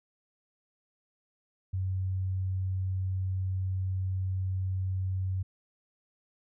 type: tone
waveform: sine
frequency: 94 Hz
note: F#2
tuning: 28 cents sharp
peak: -28 dBFS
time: 1.73-5.43 s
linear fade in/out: 10 ms
effects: none